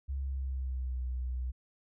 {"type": "tone with pitch glide", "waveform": "sine", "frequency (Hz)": [68, 62.72], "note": ["C#2", "B1"], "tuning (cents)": [-33, 27], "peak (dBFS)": -32, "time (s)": [0.08, 1.52], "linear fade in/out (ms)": 20, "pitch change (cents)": -140, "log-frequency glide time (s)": [0.19, 1], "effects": []}